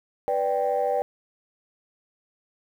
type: chord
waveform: sine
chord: G major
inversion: first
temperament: equal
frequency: 493.9 / 587.3 / 784 Hz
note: B4 / D5 / G5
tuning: 0 / 0 / 0 cents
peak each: -25 dBFS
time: 0.28-1.02 s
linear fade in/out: 0 ms
effects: tanh soft clip ceiling -15 dBFS + 9-bit